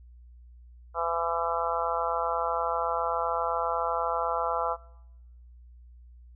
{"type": "harmonic tone", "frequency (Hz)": 167.9, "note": "E3", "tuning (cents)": 32, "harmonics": [3, 4, 5, 6, 7, 8], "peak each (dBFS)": [-33, -33, -33, -33, -33, -33], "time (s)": [0.94, 4.77], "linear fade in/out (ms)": 50, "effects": ["noise-tail reverb RT60 1.0 s tail -24 dB re dry", "added 60 Hz sine -48 dBFS peak until 6.35 s"]}